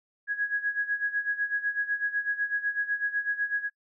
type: tone with tremolo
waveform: sine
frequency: 1661.2 Hz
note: G#6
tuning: in tune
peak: -23 dBFS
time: 0.27-3.7 s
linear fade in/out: 50 ms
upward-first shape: sine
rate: 8 Hz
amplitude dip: 80%
effects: noise-tail reverb RT60 0.1 s tail -26 dB re dry